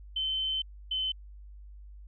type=tone pair in turn; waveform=sine; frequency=3074 / 3056 Hz; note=G7 / G7; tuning=-35 / -45 cents; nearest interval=unison; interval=10 cents; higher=first; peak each=-28 dBFS; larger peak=neither; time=0.16-0.62 / 0.91-1.12 s; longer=first; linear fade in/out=5 ms; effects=added 50 Hz sine -45 dBFS peak until 2.07 s